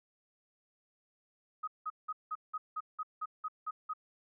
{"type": "tone bursts", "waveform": "sine", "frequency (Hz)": 1258, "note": "D#6", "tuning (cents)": 19, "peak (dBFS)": -34, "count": 11, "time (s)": [1.63, 3.936], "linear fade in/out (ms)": 10, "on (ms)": 46, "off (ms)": 180, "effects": []}